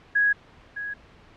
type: tone with echo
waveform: sine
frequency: 1661.2 Hz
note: G#6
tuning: in tune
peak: -17 dBFS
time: 0.15-0.33 s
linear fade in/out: 10 ms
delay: 610 ms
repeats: 1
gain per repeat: -12 dB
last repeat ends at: 0.94 s
effects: pink hiss -52 dBFS RMS until 1.36 s + low-pass 3000 Hz 12 dB/octave